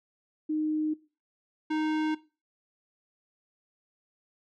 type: tone pair in turn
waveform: sine / square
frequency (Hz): 308.3 / 310.3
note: D#4 / D#4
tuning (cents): -16 / -5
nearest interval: unison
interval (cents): 11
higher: second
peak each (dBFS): -26 / -27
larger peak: first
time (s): 0.49-0.94 / 1.7-2.15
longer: neither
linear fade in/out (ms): 10
effects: noise-tail reverb RT60 0.3 s tail -18 dB re dry + low-pass 3000 Hz 12 dB/octave